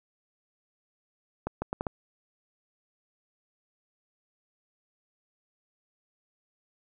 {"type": "accelerating click train", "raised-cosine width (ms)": 1, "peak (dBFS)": -16, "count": 5, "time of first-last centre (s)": [1.47, 1.868], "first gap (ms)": 150, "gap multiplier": 0.73, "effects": []}